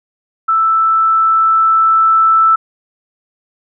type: tone with level ramp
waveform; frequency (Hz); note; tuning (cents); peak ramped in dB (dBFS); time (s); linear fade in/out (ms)
sine; 1321; E6; +3; -9 to -6; 0.48-2.56; 10
effects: none